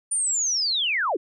sine linear sweep, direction down, 9370 to 277.2 Hz, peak -21 dBFS, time 0.11-1.17 s, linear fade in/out 10 ms, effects none

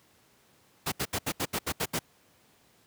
pink noise bursts, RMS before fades -29 dBFS, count 9, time 0.86-1.992 s, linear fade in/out 10 ms, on 60 ms, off 74 ms, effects pink hiss -63 dBFS RMS until 2.86 s + high-pass 100 Hz 12 dB/octave

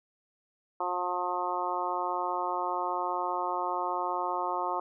harmonic tone, 179 Hz, F3, 43 cents sharp, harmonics 2 / 3 / 4 / 5 / 6 / 7, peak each -38 / -39 / -35 / -33 / -34 / -38 dBFS, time 0.8-4.8 s, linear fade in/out 5 ms, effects none

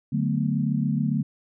sine chord, B minor seventh, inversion first, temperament equal, 146.83 / 185 / 220 / 246.9 Hz, D3 / F#3 / A3 / B3, 0 / 0 / 0 / 0 cents, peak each -25 / -29 / -26 / -29 dBFS, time 0.12-1.23 s, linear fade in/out 10 ms, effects none

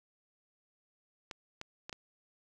clicks, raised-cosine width 0.2 ms, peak -24 dBFS, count 4, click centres 1.312 / 1.614 / 1.895 / 1.928 s, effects none

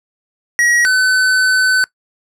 square tone pair in turn, 1907 / 1513.6 Hz, A#6 / F#6, +39 / +39 cents, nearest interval major third, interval 400 cents, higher first, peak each -11 dBFS, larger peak neither, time 0.59-0.85 / 0.85-1.84 s, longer second, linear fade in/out 0 ms, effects noise-tail reverb RT60 0.1 s tail -21 dB re dry + low-pass 10000 Hz 12 dB/octave

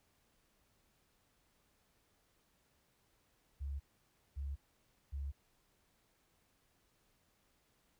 sine tone bursts, 69.7 Hz, C#2, 10 cents sharp, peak -38 dBFS, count 3, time 3.6-5.32 s, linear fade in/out 20 ms, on 200 ms, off 560 ms, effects pink hiss -75 dBFS RMS until 7.99 s

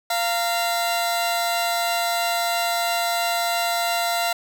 sawtooth tone cluster, 693 / 925 / 3984 Hz, F5 / A#5 / B7, -14 / -14 / +14 cents, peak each -18 / -26 / -26 dBFS, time 0.1-4.33 s, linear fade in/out 5 ms, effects none

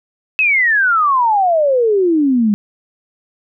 sine exponential sweep, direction down, 2624 to 200.4 Hz, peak -10 dBFS, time 0.39-2.54 s, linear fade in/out 0 ms, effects none

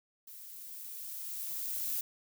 violet noise with level ramp, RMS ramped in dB -50 to -34 dBFS, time 0.27-2.01 s, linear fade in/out 5 ms, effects none

